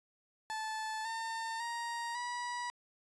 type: tone with pitch steps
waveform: 30% pulse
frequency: 873 / 904.8 / 937.8 / 972 Hz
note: A5 / A5 / A#5 / B5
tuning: -14 / +48 / +10 / -28 cents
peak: -34 dBFS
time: 0.5-2.7 s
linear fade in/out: 0 ms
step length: 550 ms
effects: resampled to 22050 Hz